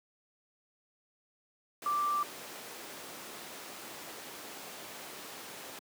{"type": "tone in noise", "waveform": "sine", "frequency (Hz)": 1174.7, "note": "D6", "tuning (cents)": 0, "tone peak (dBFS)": -28, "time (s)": [1.86, 2.23], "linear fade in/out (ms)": 2, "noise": "pink", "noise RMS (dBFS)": -44, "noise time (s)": [1.82, 5.79], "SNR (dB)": 13, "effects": ["high-pass 300 Hz 12 dB/octave"]}